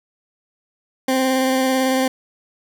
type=tone with vibrato; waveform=20% pulse; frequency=261.5 Hz; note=C4; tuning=1 cent flat; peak=-11 dBFS; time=1.08-2.08 s; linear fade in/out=5 ms; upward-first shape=square; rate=18 Hz; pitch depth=13 cents each way; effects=none